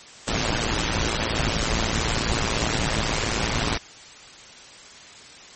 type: noise with amplitude modulation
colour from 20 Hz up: pink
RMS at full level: -20 dBFS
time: 0.27-3.78 s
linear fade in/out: 10 ms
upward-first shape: sine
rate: 112 Hz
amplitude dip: 80%
effects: white hiss -44 dBFS RMS until 5.55 s + MP3 32 kbps